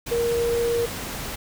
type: tone in noise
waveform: sine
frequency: 470 Hz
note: A#4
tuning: 14 cents sharp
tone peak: -20 dBFS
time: 0.11-0.86 s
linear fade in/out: 10 ms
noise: pink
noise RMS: -32 dBFS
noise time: 0.06-1.36 s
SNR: +9 dB
effects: none